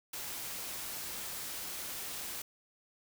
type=noise; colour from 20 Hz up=white; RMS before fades=-41 dBFS; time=0.13-2.42 s; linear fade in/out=5 ms; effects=none